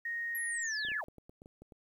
sine tone with pitch glide, 1864.7 to 1719.8 Hz, A#6 to A6, 0 to -40 cents, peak -34 dBFS, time 0.05-1.01 s, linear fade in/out 5 ms, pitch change -140 cents, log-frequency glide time 0.62-0.74 s
sine linear sweep, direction down, 11680 to 532 Hz, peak -38 dBFS, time 0.35-1.04 s, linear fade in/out 0 ms
clicks, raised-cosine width 2 ms, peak -39 dBFS, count 10, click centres 0.85 / 0.886 / 0.918 / 1.084 / 1.183 / 1.295 / 1.419 / 1.459 / 1.62 / 1.722 s
effects 11-bit

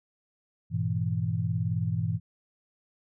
sine tone cluster, 100.7 / 119.3 / 163.4 Hz, G2 / A#2 / E3, +47 / +41 / -15 cents, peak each -30 dBFS, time 0.7-2.2 s, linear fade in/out 50 ms, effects none

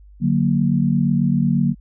sine chord, D augmented, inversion none, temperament equal, 146.83 / 185 / 233.1 Hz, D3 / F#3 / A#3, 0 / 0 / 0 cents, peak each -19 dBFS, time 0.2-1.75 s, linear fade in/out 50 ms, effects added 50 Hz sine -42 dBFS peak until 1.8 s

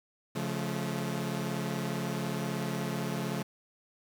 sawtooth chord, Db augmented, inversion none, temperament equal with one note detuned, 138.59 / 174.61 / 215.7 Hz, Db3 / F3 / A3, 0 / 0 / -34 cents, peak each -32 dBFS, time 0.35-3.43 s, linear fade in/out 10 ms, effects 9-bit

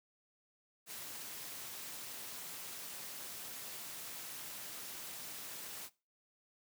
white noise with amplitude modulation, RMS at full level -44 dBFS, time 0.86-5.9 s, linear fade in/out 50 ms, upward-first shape sine, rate 229 Hz, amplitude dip 55%, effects noise-tail reverb RT60 0.3 s tail -20 dB re dry + high-pass 100 Hz 12 dB/octave

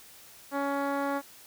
10% pulse tone with low-pass filter, 280 Hz, C#4, 18 cents sharp, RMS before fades -30 dBFS, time 0.51-1.22 s, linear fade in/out 50 ms, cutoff 1500 Hz, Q 0.62, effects white hiss -52 dBFS RMS until 1.46 s

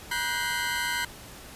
30% pulse tone cluster, 958 / 1481 / 1573 / 2074 Hz, A#5 / F#6 / G6 / C7, +47 / +1 / +6 / -16 cents, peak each -30 dBFS, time 0.11-1.05 s, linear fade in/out 5 ms, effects pink hiss -45 dBFS RMS until 1.55 s + resampled to 32000 Hz

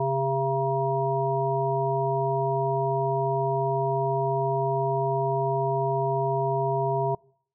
harmonic tone with a mistuned harmonic, 135.7 Hz, C#3, 36 cents flat, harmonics 1 / 3 / 5 / 7, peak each -28 / -28 / -28 / -28 dBFS, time 0-7.15 s, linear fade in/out 5 ms, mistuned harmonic 3, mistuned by -25 cents, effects noise-tail reverb RT60 0.6 s tail -25 dB re dry

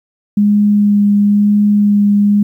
sine tone with vibrato, 205.5 Hz, G#3, 18 cents flat, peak -7 dBFS, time 0.37-2.43 s, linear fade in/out 5 ms, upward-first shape sine, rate 1 Hz, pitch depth 12 cents each way, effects 8-bit

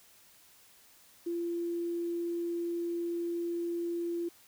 sine tone with quantisation, 342.2 Hz, F4, 35 cents flat, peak -31 dBFS, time 1.26-4.29 s, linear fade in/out 10 ms, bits 10, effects white hiss -60 dBFS RMS until 4.47 s

